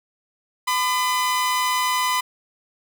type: tone pair together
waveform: sawtooth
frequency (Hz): 1007 / 1206.3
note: B5 / D6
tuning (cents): +33 / +46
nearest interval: minor third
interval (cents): 313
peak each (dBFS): -16 / -25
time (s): 0.67-2.21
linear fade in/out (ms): 10
effects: none